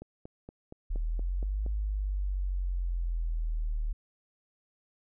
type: click train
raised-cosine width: 2 ms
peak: -30 dBFS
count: 8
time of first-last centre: 0.02-1.663 s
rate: 4.26 Hz
type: exponential two-way sweep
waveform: sine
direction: up then down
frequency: 37.42 to 52.5 to 37.42 Hz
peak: -28 dBFS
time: 0.9-3.93 s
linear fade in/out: 10 ms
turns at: 1.66 s
effects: none